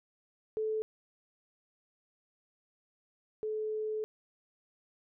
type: tone pair in turn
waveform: sine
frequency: 435.4 / 431.6 Hz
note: A4 / A4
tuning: -18 / -33 cents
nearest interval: unison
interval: 15 cents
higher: first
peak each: -30 / -32 dBFS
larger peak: first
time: 0.57-0.82 / 3.43-4.04 s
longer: second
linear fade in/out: 0 ms
effects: none